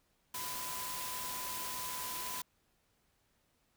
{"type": "tone in noise", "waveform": "sine", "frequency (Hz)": 1004, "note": "B5", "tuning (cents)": 28, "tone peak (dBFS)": -44, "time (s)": [0.34, 2.42], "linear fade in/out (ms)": 5, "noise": "white", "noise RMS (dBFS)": -41, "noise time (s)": [0.34, 2.42], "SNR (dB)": -6, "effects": ["pink hiss -75 dBFS RMS until 3.76 s"]}